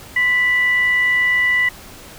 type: tone with frequency modulation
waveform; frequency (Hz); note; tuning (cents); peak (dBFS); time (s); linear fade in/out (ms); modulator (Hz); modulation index
sine; 1975.5; B6; 0; -13; 0.16-1.69; 5; 935; 0.24
effects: pink hiss -39 dBFS RMS until 2.18 s